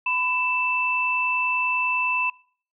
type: tone pair together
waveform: sine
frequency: 1000 / 2650 Hz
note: B5 / E7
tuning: +21 / +9 cents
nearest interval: octave + perfect fourth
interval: 1688 cents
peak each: -26 / -22 dBFS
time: 0.06-2.3 s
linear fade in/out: 5 ms
effects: noise-tail reverb RT60 0.5 s tail -23 dB re dry